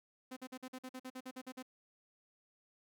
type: tone bursts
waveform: sawtooth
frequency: 256.9 Hz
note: C4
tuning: 32 cents flat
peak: -40 dBFS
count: 13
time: 0.31-1.627 s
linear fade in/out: 10 ms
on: 57 ms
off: 48 ms
effects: none